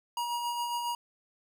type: tone with tremolo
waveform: square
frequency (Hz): 954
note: A#5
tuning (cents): +40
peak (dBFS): -30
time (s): 0.17-0.95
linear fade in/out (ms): 2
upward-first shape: sine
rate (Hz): 7.3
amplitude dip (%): 35
effects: none